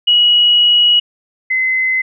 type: tone pair in turn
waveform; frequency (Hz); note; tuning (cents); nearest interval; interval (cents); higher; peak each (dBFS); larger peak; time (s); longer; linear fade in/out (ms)
sine; 2912 / 2047; F#7 / C7; -28 / -38; tritone; 610; first; -7 / -12; first; 0.07-1 / 1.5-2.02; first; 10
effects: none